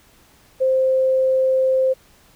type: tone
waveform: sine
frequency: 523.3 Hz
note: C5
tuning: in tune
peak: -14 dBFS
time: 0.6-1.94 s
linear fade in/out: 20 ms
effects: pink hiss -53 dBFS RMS until 2.35 s

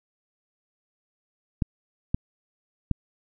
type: clicks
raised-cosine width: 5 ms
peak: -10 dBFS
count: 3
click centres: 1.622 / 2.145 / 2.913 s
effects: none

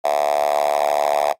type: tone with high-pass filter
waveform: 5% pulse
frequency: 73.2 Hz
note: D2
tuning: 5 cents flat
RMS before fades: -18 dBFS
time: 0.04-1.33 s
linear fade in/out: 10 ms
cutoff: 680 Hz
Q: 8.3
effects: noise-tail reverb RT60 0.1 s tail -20 dB re dry + AAC 48 kbps

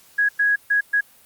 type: tone bursts at uneven times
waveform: sine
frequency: 1661.2 Hz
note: G#6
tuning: in tune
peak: -15 dBFS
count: 4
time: 0.18-0.29 / 0.39-0.56 / 0.7-0.81 / 0.93-1.01 s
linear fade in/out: 10 ms
effects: white hiss -52 dBFS RMS until 1.25 s + Opus 48 kbps

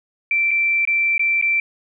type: tone with dropouts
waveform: sine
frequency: 2343 Hz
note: D7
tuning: 5 cents flat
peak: -15 dBFS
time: 0.31-1.6 s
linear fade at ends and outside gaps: 2 ms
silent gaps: 0.509-0.513 / 0.852-0.874 / 1.18-1.194 / 1.414-1.424 s
effects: none

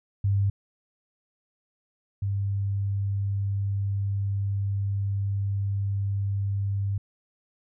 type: tone pair in turn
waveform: sine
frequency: 99.4 / 99.4 Hz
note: G2 / G2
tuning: +25 / +25 cents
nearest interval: unison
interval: 0 cents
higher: neither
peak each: -20 / -24 dBFS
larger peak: first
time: 0.24-0.5 / 2.22-6.98 s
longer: second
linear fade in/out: 5 ms
effects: none

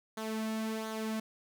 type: tone with flanger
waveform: sawtooth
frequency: 220 Hz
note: A3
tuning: in tune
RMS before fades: -36 dBFS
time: 0.17-1.2 s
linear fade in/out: 5 ms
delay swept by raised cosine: 0.38 to 2.58 ms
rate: 1.4 Hz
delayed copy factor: -0.55
effects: none

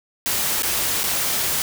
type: noise with dropouts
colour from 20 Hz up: white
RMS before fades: -22 dBFS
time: 0.26-1.62 s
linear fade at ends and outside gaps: 0 ms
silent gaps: 0.622-0.632 / 1.033-1.039 s
effects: none

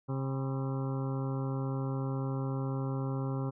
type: harmonic tone with a mistuned harmonic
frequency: 134 Hz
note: C3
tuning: 42 cents sharp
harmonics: 1 / 2 / 3 / 4 / 6 / 7 / 8 / 9 / 10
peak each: -32 / -38 / -42 / -44 / -48 / -49 / -50 / -51 / -52 dBFS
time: 0.08-3.51 s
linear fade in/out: 20 ms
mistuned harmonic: 7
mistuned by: +79 cents
effects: none

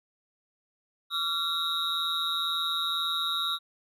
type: tone cluster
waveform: triangle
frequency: 1147 / 1370 / 3690 / 3852 Hz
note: D6 / F6 / A#7 / B7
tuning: -41 / -34 / -18 / -44 cents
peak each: -36 / -32 / -30 / -29 dBFS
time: 1.1-3.59 s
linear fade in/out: 50 ms
effects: none

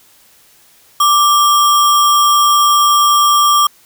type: tone with sample-and-hold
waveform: sine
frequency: 1174.7 Hz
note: D6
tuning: in tune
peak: -7 dBFS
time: 1-3.67 s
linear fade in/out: 5 ms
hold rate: 4410 Hz
effects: white hiss -48 dBFS RMS until 3.85 s

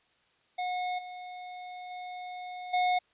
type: tone with level steps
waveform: square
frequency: 726 Hz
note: F#5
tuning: 33 cents flat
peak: -31 / -41 / -39 / -25 dBFS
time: 0.58-2.99 s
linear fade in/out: 10 ms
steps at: 0.98 / 1.9 / 2.73 s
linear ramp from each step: 10 ms
effects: white hiss -68 dBFS RMS until 3.13 s + resampled to 8000 Hz

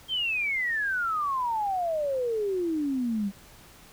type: exponential sweep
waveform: sine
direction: down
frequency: 3210 to 191.5 Hz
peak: -25 dBFS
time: 0.08-3.32 s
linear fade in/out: 50 ms
effects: pink hiss -52 dBFS RMS until 3.92 s

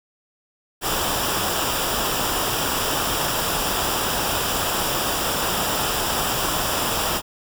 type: noise with comb filter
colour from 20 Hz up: pink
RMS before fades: -23 dBFS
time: 0.81-7.22 s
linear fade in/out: 50 ms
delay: 0.47 ms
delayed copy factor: -0.6
effects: none

